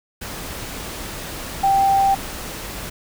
sine tone in noise, 784 Hz, G5, in tune, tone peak -13 dBFS, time 1.63-2.15 s, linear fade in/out 10 ms, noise pink, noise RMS -31 dBFS, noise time 0.21-2.9 s, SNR +15 dB, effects none

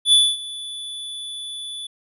square tone with ADSR envelope, 3466 Hz, A7, 27 cents flat, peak -10 dBFS, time 0.05-1.87 s, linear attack 77 ms, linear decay 240 ms, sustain -20 dB, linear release 6 ms, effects resampled to 32000 Hz

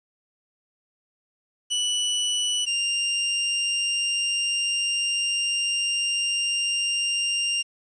sawtooth tone pair in turn, 2960 / 2794 Hz, F#7 / F7, 0 / 0 cents, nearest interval minor second, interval 100 cents, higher first, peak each -19 dBFS, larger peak neither, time 1.7-2.66 / 2.66-7.63 s, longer second, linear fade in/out 20 ms, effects resampled to 22050 Hz + 9-bit

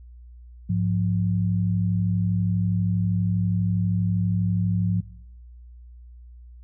sine tone pair together, 103.83 / 176.24 Hz, G#2 / F3, 0 / +16 cents, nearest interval major sixth, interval 916 cents, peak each -23 dBFS, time 0.69-5.01 s, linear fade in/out 10 ms, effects noise-tail reverb RT60 0.9 s tail -23 dB re dry + added 60 Hz sine -42 dBFS peak until 6.63 s

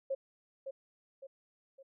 sine tone with echo, 540 Hz, C#5, 45 cents flat, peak -31 dBFS, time 0.1-0.15 s, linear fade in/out 10 ms, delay 560 ms, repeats 3, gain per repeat -7 dB, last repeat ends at 1.83 s, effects none

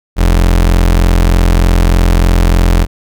35% pulse tone, 43.27 Hz, F1, 15 cents flat, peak -4 dBFS, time 0.16-2.87 s, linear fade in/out 50 ms, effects none

